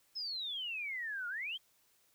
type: exponential two-way sweep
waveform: sine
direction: down then up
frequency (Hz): 5274 to 1396.9 to 3295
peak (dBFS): -37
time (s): 0.15-1.58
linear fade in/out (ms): 20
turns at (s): 1.28
effects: white hiss -71 dBFS RMS until 2.14 s